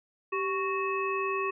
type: harmonic tone with a mistuned harmonic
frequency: 370 Hz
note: F#4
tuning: in tune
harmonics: 1 / 3 / 5 / 7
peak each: -31 / -31 / -41 / -35 dBFS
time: 0.32-1.51 s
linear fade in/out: 10 ms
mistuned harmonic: 1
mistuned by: +86 cents
effects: none